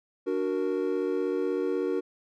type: chord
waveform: triangle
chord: D augmented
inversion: none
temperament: equal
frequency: 293.7 / 370 / 466.2 Hz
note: D4 / F#4 / A#4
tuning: 0 / 0 / 0 cents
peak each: -30 / -27 / -28 dBFS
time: 0.26-2.01 s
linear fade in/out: 20 ms
effects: none